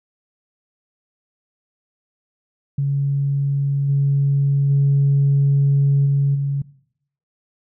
sine tone with level steps, 139.9 Hz, C#3, 16 cents sharp, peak -16 / -13 / -11 / -13 / -18 dBFS, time 2.78-6.62 s, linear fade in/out 5 ms, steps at 3.88 / 4.69 / 6.05 / 6.34 s, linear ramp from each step 20 ms, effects noise-tail reverb RT60 0.7 s tail -20 dB re dry + tanh soft clip ceiling -9 dBFS

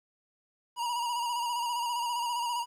square tone with vibrato, 954 Hz, A#5, 40 cents sharp, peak -30 dBFS, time 0.76-2.66 s, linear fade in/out 50 ms, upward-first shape square, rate 15 Hz, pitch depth 36 cents each way, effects low-pass 12000 Hz 12 dB/octave + 11-bit

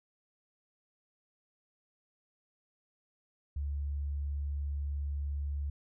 sine tone, 71.5 Hz, D2, 46 cents flat, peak -32 dBFS, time 3.56-5.7 s, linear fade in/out 5 ms, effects none

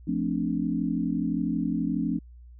sine chord, D minor seventh, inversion first, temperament equal, 174.61 / 220 / 261.6 / 293.7 Hz, F3 / A3 / C4 / D4, 0 / 0 / 0 / 0 cents, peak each -30 dBFS, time 0.07-2.19 s, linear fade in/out 10 ms, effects added 60 Hz sine -45 dBFS peak until 2.59 s

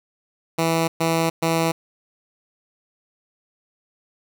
10% pulse tone bursts, 164.2 Hz, E3, 6 cents flat, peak -10 dBFS, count 3, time 0.58-1.72 s, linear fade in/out 10 ms, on 300 ms, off 120 ms, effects none

